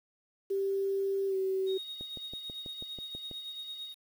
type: tone with pitch glide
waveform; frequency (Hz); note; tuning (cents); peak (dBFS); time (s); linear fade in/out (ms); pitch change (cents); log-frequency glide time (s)
sine; 391.4 to 381.4; G4 to G4; -3 to -47; -28; 0.5-1.78; 10; -44; 1.27-1.36
type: tone with tremolo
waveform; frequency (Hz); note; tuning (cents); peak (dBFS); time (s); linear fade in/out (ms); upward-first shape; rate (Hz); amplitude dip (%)
sine; 3745; A#7; +7; -37; 1.66-3.95; 50; sine; 8.9; 45
type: click train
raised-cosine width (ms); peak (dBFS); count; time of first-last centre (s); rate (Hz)
2; -32; 9; 2.01-3.313; 6.14
effects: 9-bit